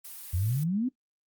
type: noise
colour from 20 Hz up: blue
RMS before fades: -43 dBFS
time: 0.04-0.64 s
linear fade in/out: 10 ms
type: exponential sweep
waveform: sine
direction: up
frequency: 82.2 to 268 Hz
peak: -25 dBFS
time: 0.33-0.89 s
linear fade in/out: 10 ms
effects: noise-tail reverb RT60 0.1 s tail -18 dB re dry + Opus 32 kbps